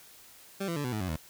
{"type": "tone with pitch steps", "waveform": "20% pulse", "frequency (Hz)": [196, 168.67, 145.15, 124.91, 107.49, 92.5, 79.6], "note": ["G3", "E3", "D3", "B2", "A2", "F#2", "D#2"], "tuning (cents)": [0, 40, -20, 20, -40, 0, 40], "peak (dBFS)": -26, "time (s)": [0.6, 1.167], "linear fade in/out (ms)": 10, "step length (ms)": 81, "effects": ["white hiss -54 dBFS RMS until 1.29 s"]}